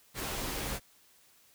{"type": "noise with comb filter", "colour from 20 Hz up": "pink", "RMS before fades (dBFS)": -36, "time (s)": [0.14, 0.8], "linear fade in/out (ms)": 50, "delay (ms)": 12, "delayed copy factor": -0.55, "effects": ["white hiss -63 dBFS RMS until 1.54 s"]}